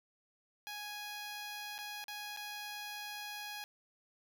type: tone with dropouts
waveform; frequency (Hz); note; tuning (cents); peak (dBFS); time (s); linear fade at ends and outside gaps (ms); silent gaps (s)
10% pulse; 830.6; G#5; 0; -34; 0.67-3.64; 0; 1.781-1.788 / 2.041-2.082 / 2.364-2.372
effects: none